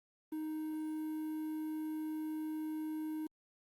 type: tone with quantisation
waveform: triangle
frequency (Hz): 311.1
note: D#4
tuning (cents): 0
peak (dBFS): -35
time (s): 0.32-3.27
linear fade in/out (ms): 5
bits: 10
effects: Opus 32 kbps